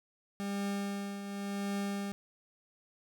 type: tone with tremolo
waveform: 40% pulse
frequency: 200 Hz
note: G3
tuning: 35 cents sharp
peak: -31 dBFS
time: 0.4-2.12 s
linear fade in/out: 0 ms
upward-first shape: triangle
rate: 0.91 Hz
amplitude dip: 60%
effects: none